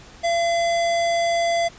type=tone; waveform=square; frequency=680 Hz; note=F5; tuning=46 cents flat; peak=-19 dBFS; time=0.23-1.69 s; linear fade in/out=20 ms; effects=pink hiss -45 dBFS RMS until 1.78 s + resampled to 16000 Hz